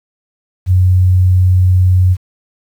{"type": "tone", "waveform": "sine", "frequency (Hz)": 91.8, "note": "F#2", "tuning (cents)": -13, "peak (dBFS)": -6, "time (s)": [0.66, 2.17], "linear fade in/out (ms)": 50, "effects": ["7-bit"]}